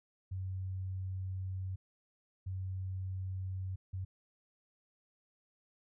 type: tone bursts at uneven times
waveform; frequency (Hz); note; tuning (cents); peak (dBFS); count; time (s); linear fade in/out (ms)
sine; 94; F#2; +28; -36; 3; 0.31-1.76 / 2.46-3.76 / 3.93-4.05; 10
effects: none